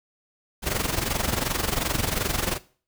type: noise with amplitude modulation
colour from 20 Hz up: pink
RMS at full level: -23 dBFS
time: 0.62-2.59 s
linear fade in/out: 50 ms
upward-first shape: sine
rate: 22.7 Hz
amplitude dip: 75%
effects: noise-tail reverb RT60 0.4 s tail -18 dB re dry